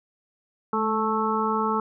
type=harmonic tone with a mistuned harmonic; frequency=219.3 Hz; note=A3; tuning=6 cents flat; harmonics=1 / 2 / 4 / 5 / 6; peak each=-28 / -28 / -28 / -28 / -28 dBFS; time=0.73-1.8 s; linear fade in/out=2 ms; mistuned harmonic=1; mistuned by=-29 cents; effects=none